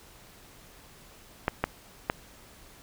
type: clicks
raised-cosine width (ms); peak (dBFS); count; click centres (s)
0.5; -9; 3; 1.481 / 1.64 / 2.099
effects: pink hiss -53 dBFS RMS until 2.82 s